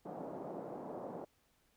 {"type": "band-pass noise", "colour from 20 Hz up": "white", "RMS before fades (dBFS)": -45, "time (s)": [0.05, 1.25], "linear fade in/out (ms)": 10, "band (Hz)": [160, 740], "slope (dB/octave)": 24, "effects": ["pink hiss -74 dBFS RMS until 1.76 s"]}